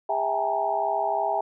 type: tone cluster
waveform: sine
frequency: 406.7 / 654 / 787 / 850 / 933 Hz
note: G#4 / E5 / G5 / G#5 / A#5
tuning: -36 / -14 / +7 / +40 / +1 cents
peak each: -33 / -27 / -27 / -30 / -31 dBFS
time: 0.09-1.41 s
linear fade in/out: 5 ms
effects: none